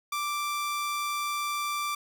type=tone; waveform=sawtooth; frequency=1174.7 Hz; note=D6; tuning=in tune; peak=-25 dBFS; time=0.12-1.95 s; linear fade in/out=5 ms; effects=none